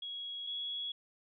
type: tone pair in turn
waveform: sine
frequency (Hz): 3322 / 3349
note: G#7 / G#7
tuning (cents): 0 / +14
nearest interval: unison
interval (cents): 14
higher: second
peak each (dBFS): -39 / -36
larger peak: second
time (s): 0.02-0.47 / 0.47-0.92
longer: neither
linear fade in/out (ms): 5
effects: none